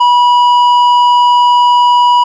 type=tone with tanh clipping; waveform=sine; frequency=975 Hz; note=B5; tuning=23 cents flat; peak=-6 dBFS; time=0-2.24 s; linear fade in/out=10 ms; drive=8 dB; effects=none